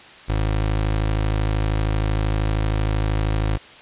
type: tone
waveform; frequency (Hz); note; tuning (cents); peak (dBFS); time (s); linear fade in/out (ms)
25% pulse; 52.9; G#1; +33; -15; 0.28-3.58; 20
effects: white hiss -43 dBFS RMS until 3.81 s + resampled to 8000 Hz